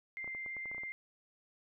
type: tone with vibrato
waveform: sine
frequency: 2093 Hz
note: C7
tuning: in tune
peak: -39 dBFS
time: 0.17-0.92 s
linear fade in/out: 0 ms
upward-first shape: sine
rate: 18 Hz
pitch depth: 8 cents each way
type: clicks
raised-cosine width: 1 ms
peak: -38 dBFS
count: 10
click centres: 0.244 / 0.277 / 0.349 / 0.462 / 0.567 / 0.657 / 0.715 / 0.747 / 0.781 / 0.835 s
effects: none